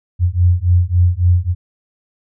sine beating tone pair, 87 / 90.6 Hz, F2 / F#2, -6 / -36 cents, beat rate 3.6 Hz, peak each -13 dBFS, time 0.19-1.55 s, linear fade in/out 50 ms, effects none

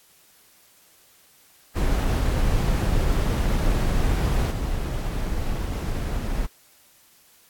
brown noise with level steps, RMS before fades -21 / -26 dBFS, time 1.75-6.47 s, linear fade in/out 20 ms, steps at 4.51 s, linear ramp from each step 5 ms, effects white hiss -56 dBFS RMS until 7.49 s + AAC 64 kbps

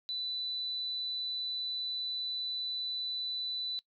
sine tone, 3985 Hz, B7, 15 cents sharp, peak -34 dBFS, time 0.09-3.79 s, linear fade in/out 0 ms, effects noise-tail reverb RT60 0.1 s tail -21 dB re dry

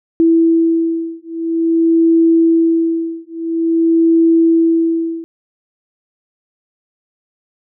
sine beating tone pair, 329.6 / 330.09 Hz, E4 / E4, 0 / +2 cents, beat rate 0.49 Hz, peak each -13 dBFS, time 0.2-5.24 s, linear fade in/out 0 ms, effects none

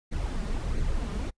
brown noise with flanger, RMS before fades -29 dBFS, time 0.11-1.31 s, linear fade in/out 20 ms, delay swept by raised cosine 0.47 to 4.97 ms, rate 1.5 Hz, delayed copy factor +0.55, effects noise-tail reverb RT60 0.1 s tail -24 dB re dry + resampled to 22050 Hz

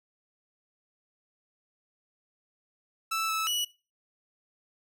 sawtooth tone with pitch steps, 1319 / 1307 / 2937 Hz, E6 / E6 / F#7, +1 / -15 / -13 cents, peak -24 dBFS, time 3.11-3.65 s, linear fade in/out 10 ms, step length 180 ms, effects noise-tail reverb RT60 0.3 s tail -19 dB re dry

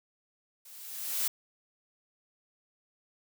blue noise with level ramp, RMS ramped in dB -52 to -28 dBFS, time 0.65-1.28 s, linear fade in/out 5 ms, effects none

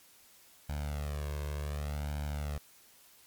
sawtooth tone with flanger, 73.42 Hz, D2, in tune, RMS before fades -36 dBFS, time 0.69-2.58 s, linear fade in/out 5 ms, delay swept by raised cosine 1.3 to 1.9 ms, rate 0.67 Hz, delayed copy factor +0.95, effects white hiss -60 dBFS RMS until 3.26 s + MP3 96 kbps

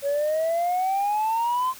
sine exponential sweep, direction up, 554.4 to 1046.5 Hz, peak -19 dBFS, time 0.02-1.74 s, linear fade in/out 50 ms, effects tanh soft clip ceiling -19 dBFS + white hiss -44 dBFS RMS until 1.79 s

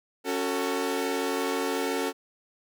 sawtooth chord, F# minor, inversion second, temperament equal with one note detuned, 277.2 / 370 / 448.7 Hz, C#4 / F#4 / A4, 0 / 0 / +34 cents, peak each -27 / -28 / -26 dBFS, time 0.24-2.13 s, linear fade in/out 50 ms, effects none

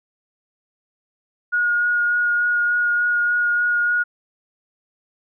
sine tone with vibrato, 1439 Hz, F#6, 49 cents flat, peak -16 dBFS, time 1.52-4.04 s, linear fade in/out 20 ms, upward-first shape sine, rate 3.4 Hz, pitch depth 11 cents each way, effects none

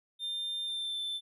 triangle tone with pitch glide, 3600 to 3538 Hz, A7 to A7, +39 to +9 cents, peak -32 dBFS, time 0.19-1.21 s, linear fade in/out 50 ms, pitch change -30 cents, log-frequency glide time 0.65-1 s, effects none

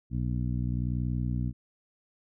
harmonic tone, 61 Hz, B1, 21 cents flat, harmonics 1 / 2 / 3 / 4 / 5, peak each -32 / -30 / -35 / -37 / -43 dBFS, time 0.1-1.53 s, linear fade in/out 50 ms, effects none

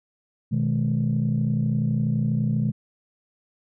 sine chord, G# minor, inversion first, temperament equal with one note detuned, 123.47 / 155.56 / 212 Hz, B2 / D#3 / G#3, 0 / 0 / +36 cents, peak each -23 / -24 / -24 dBFS, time 0.51-2.72 s, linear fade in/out 20 ms, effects tanh soft clip ceiling -14 dBFS

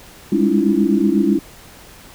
sine tone cluster, 200.7 / 208.8 / 281 / 315.8 / 341.7 Hz, G3 / G#3 / C#4 / D#4 / F4, +41 / +10 / +24 / +26 / -38 cents, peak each -19 dBFS, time 0.32-1.39 s, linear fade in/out 5 ms, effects pink hiss -42 dBFS RMS until 2.14 s

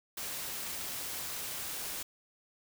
white noise, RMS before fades -39 dBFS, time 0.17-2.03 s, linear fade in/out 5 ms, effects none

